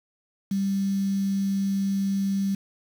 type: tone with quantisation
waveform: sine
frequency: 196 Hz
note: G3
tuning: in tune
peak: -22 dBFS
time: 0.51-2.55 s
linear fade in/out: 5 ms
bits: 7
effects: none